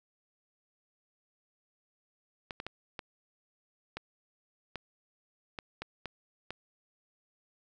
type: clicks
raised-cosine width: 0.3 ms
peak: -22 dBFS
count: 10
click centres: 2.508 / 2.601 / 2.666 / 2.992 / 3.97 / 4.757 / 5.588 / 5.82 / 6.057 / 6.506 s
effects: none